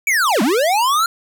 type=linear two-way sweep; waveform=square; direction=down then up; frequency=2358 to 191.3 to 1396 Hz; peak=-14 dBFS; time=0.07-1.06 s; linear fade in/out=2 ms; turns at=0.42 s; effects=none